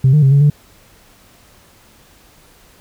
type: tone with pitch steps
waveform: sine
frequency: 131.9 / 150.8 / 135.2 / 141.1 / 146.6 Hz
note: C3 / D3 / C#3 / C#3 / D3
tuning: +14 / +46 / -43 / +31 / -3 cents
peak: -5 dBFS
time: 0.04-0.5 s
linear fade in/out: 5 ms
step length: 92 ms
effects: tanh soft clip ceiling -4 dBFS + pink hiss -48 dBFS RMS until 2.8 s